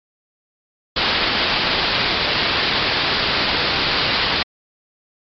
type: low-pass noise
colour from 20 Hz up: white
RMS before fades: -19 dBFS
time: 0.96-4.43 s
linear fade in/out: 5 ms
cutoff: 4900 Hz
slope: 96 dB/octave
effects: MP3 48 kbps